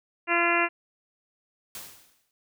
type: harmonic tone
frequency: 342.8 Hz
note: F4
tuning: 32 cents flat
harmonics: 1 / 2 / 3 / 4 / 5 / 6 / 7 / 8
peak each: -29 / -29 / -29 / -29 / -29 / -29 / -29 / -29 dBFS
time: 0.27-0.69 s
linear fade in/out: 50 ms
type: noise with exponential decay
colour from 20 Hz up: white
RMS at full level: -37 dBFS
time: 1.75-2.31 s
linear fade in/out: 1 ms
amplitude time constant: 120 ms
effects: none